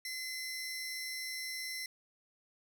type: tone pair together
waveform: sawtooth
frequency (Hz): 2044 / 5457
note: C7 / F8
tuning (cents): -41 / -41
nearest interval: octave + perfect fourth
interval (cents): 1700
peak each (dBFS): -37 / -40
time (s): 0.05-1.86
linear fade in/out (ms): 2
effects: none